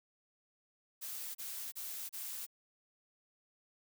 blue noise bursts, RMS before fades -43 dBFS, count 4, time 1.01-2.466 s, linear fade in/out 20 ms, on 340 ms, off 32 ms, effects none

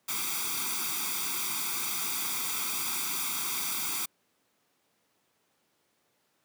white noise with comb filter, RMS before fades -32 dBFS, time 0.08-4.06 s, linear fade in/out 10 ms, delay 0.85 ms, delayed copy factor +0.9, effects pink hiss -72 dBFS RMS until 6.44 s + high-pass 200 Hz 12 dB/octave

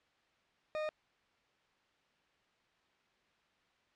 40% pulse tone, 615 Hz, D#5, 20 cents flat, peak -34 dBFS, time 0.75-0.89 s, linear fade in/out 0 ms, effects white hiss -72 dBFS RMS until 3.95 s + low-pass 3000 Hz 12 dB/octave

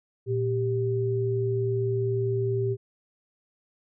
sine tone pair together, 116.54 / 392 Hz, A#2 / G4, 0 / 0 cents, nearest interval octave + major sixth, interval 2100 cents, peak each -26 dBFS, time 0.26-2.77 s, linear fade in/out 50 ms, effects none

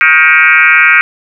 sine tone with frequency modulation, 1900 Hz, A#6, 33 cents sharp, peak -3 dBFS, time 0.01-1.01 s, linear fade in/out 0 ms, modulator 158 Hz, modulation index 3.7, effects none

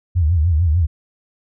sine tone with vibrato, 82.2 Hz, E2, 4 cents flat, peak -12 dBFS, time 0.15-0.87 s, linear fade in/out 20 ms, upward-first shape triangle, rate 6.7 Hz, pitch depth 210 cents each way, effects none

